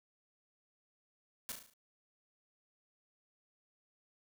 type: noise with echo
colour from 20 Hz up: white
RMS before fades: -41 dBFS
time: 1.49-1.52 s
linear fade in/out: 0 ms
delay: 36 ms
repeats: 6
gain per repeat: -5 dB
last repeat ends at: 1.736 s
effects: none